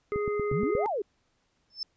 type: harmonic tone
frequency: 415.3 Hz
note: G#4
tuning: in tune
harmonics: 1 / 3 / 5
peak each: -27 / -37 / -41 dBFS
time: 0.12-0.86 s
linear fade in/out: 0 ms
type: click train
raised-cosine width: 3 ms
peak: -21 dBFS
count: 6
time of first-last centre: 0.16-0.752 s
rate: 8.45 Hz
type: exponential two-way sweep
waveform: sine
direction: up then down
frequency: 123.47 to 930 to 370.8 Hz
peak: -27 dBFS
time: 0.52-1.02 s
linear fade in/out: 5 ms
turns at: 0.87 s
type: tone with exponential growth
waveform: sine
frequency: 5274 Hz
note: E8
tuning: in tune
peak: -27 dBFS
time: 1.7-1.83 s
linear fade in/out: 2 ms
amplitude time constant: 27 ms
effects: pink hiss -72 dBFS RMS until 1.96 s + resampled to 16000 Hz